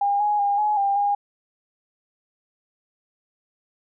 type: tone with pitch steps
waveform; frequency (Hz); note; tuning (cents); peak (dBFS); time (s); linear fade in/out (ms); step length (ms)
sine; 807 / 833 / 808 / 842 / 797 / 813; G#5 / G#5 / G#5 / G#5 / G5 / G#5; -50 / +5 / -48 / +24 / +28 / -37; -18; 0.01-1.15; 5; 190
effects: none